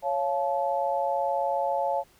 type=chord; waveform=sine; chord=Db augmented; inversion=none; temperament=just; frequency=554.4 / 693 / 866.2 Hz; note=Db5 / F5 / A5; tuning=0 / -14 / -27 cents; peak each=-28 / -29 / -28 dBFS; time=0.02-2.04 s; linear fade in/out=50 ms; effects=pink hiss -60 dBFS RMS until 2.19 s